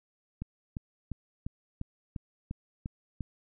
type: click train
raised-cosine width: 5 ms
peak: -23 dBFS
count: 9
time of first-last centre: 0.42-3.207 s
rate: 2.87 Hz
effects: none